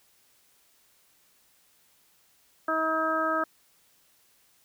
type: harmonic tone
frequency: 318.8 Hz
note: D#4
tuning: 42 cents sharp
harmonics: 1 / 2 / 3 / 4 / 5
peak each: -33 / -30 / -37 / -27 / -32 dBFS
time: 2.68-3.44 s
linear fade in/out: 5 ms
effects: white hiss -64 dBFS RMS until 4.64 s